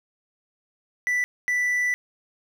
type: tone pair in turn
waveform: triangle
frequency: 1975.5 / 1975.5 Hz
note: B6 / B6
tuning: 0 / 0 cents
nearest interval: unison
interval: 0 cents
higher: neither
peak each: -19 dBFS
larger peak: neither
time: 1.07-1.24 / 1.48-1.94 s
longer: second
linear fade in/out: 0 ms
effects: none